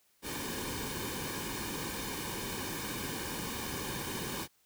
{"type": "noise with comb filter", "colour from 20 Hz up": "pink", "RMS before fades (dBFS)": -38, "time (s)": [0.22, 4.48], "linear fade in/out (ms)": 50, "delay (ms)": 1.5, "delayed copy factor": -0.7, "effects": ["white hiss -70 dBFS RMS until 4.65 s"]}